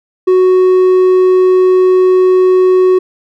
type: tone with hard clipping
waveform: sine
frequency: 370 Hz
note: F#4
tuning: in tune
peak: -6 dBFS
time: 0.27-2.99 s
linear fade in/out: 10 ms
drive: 3 dB
effects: none